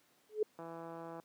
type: tone with exponential growth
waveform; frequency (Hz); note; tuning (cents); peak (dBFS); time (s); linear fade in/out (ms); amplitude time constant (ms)
sine; 427.3; G#4; +49; -25; 0.29-0.43; 5; 30
type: click train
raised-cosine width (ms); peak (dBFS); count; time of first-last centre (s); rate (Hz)
1; -33; 102; 0.59-1.198; 166
effects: pink hiss -70 dBFS RMS until 1.24 s + high-pass 200 Hz 12 dB/octave